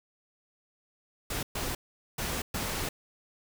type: noise bursts at uneven times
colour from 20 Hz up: pink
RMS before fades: -33 dBFS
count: 4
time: 1.3-1.43 / 1.55-1.75 / 2.18-2.42 / 2.54-2.89 s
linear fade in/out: 5 ms
effects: none